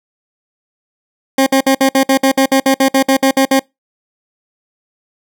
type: tone bursts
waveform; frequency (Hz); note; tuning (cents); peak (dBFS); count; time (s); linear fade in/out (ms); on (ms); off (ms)
20% pulse; 268.4; C4; +44; -3; 16; 1.38-3.595; 5; 85; 57
effects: noise-tail reverb RT60 0.2 s tail -26 dB re dry